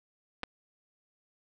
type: clicks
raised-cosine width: 0.3 ms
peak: -19 / -20 dBFS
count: 2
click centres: 0.433 / 0.437 s
effects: none